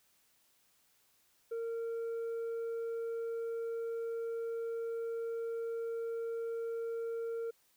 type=tone with tanh clipping; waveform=sine; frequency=460 Hz; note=A#4; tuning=23 cents flat; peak=-36 dBFS; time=1.51-7.51 s; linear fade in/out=10 ms; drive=3 dB; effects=white hiss -71 dBFS RMS until 7.76 s